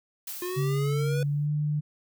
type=noise with exponential decay; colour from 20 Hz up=blue; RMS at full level=-35 dBFS; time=0.27-1.47 s; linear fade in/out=5 ms; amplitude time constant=260 ms
type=exponential sweep; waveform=square; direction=up; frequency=352.3 to 495.9 Hz; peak=-31 dBFS; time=0.42-1.23 s; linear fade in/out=2 ms
type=tone with pitch glide; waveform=sine; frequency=141.2 to 149.25 Hz; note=C#3 to D3; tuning=+32 to +28 cents; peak=-24 dBFS; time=0.56-1.81 s; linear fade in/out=20 ms; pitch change=+96 cents; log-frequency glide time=1.15-1.52 s
effects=none